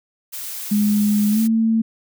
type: noise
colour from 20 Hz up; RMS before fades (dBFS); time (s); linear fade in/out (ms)
blue; -30; 0.32-1.48; 20
type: tone with pitch glide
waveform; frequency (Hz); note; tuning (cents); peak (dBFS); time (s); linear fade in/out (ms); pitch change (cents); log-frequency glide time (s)
sine; 208.1 to 224.3; G#3 to A3; +4 to +34; -14; 0.71-1.82; 10; +130; 1.3-1.41
effects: none